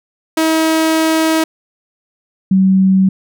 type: tone pair in turn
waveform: sawtooth / sine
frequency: 320 / 190.27 Hz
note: D#4 / F#3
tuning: +49 / +49 cents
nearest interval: major sixth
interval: 900 cents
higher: first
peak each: -7 dBFS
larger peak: neither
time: 0.37-1.44 / 2.51-3.09 s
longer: first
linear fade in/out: 5 ms
effects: none